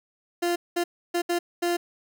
30% pulse tone bursts at uneven times, 347.3 Hz, F4, 10 cents flat, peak -20 dBFS, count 5, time 0.42-0.56 / 0.76-0.84 / 1.14-1.22 / 1.29-1.39 / 1.62-1.77 s, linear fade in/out 10 ms, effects none

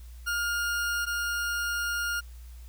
40% pulse tone pair in turn, 1415 / 1415 Hz, F6 / F6, +22 / +22 cents, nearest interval unison, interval 0 cents, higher neither, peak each -26 / -27 dBFS, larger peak first, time 0.26-1.06 / 1.06-2.21 s, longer second, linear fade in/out 20 ms, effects added 60 Hz sine -42 dBFS peak until 2.68 s + white hiss -59 dBFS RMS until 2.68 s

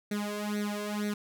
sawtooth tone with flanger, 207.7 Hz, G#3, in tune, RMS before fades -33 dBFS, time 0.11-1.14 s, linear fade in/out 5 ms, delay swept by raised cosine 0.49 to 1.89 ms, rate 2.1 Hz, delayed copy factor +0.95, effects none

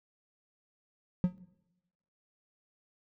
triangle tone with exponential decay, 180.7 Hz, F#3, 41 cents flat, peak -18 dBFS, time 1.24-1.38 s, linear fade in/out 0 ms, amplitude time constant 30 ms, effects noise-tail reverb RT60 0.9 s tail -19 dB re dry

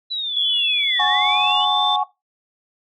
sine linear two-way sweep, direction down then up, 4000 to 1740 to 3043 Hz, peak -22 dBFS, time 0.1-1.66 s, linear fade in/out 20 ms, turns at 1.05 s
sine tone with pitch glide, 3414 to 3551 Hz, G#7 to A7, +47 to +15 cents, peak -18 dBFS, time 0.36-1.96 s, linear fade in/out 2 ms, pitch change +68 cents, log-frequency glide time 0.76-1.82 s
sine chord, F# suspended second, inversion none, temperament equal, 740 / 830.6 / 1108.7 Hz, F#5 / G#5 / C#6, 0 / 0 / 0 cents, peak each -22 / -20 / -22 dBFS, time 0.99-2.04 s, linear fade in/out 10 ms
effects noise-tail reverb RT60 0.2 s tail -18 dB re dry + tanh soft clip ceiling -5 dBFS

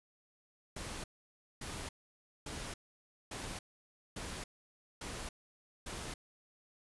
pink noise bursts, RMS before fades -43 dBFS, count 7, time 0.76-6.14 s, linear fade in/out 5 ms, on 280 ms, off 570 ms, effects resampled to 24000 Hz

